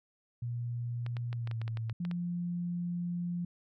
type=tone with pitch glide; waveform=sine; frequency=119.6 to 112.89 Hz; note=A#2 to A2; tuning=+45 to +45 cents; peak=-33 dBFS; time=0.42-1.93 s; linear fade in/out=5 ms; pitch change=-100 cents; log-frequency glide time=1.33-1.59 s
type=clicks; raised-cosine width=0.3 ms; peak=-28 dBFS; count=11; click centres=1.064 / 1.168 / 1.329 / 1.474 / 1.513 / 1.616 / 1.679 / 1.772 / 1.897 / 2.051 / 2.113 s
type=tone; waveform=sine; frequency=174.61 Hz; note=F3; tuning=in tune; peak=-32 dBFS; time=2-3.45 s; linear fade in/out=5 ms
effects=none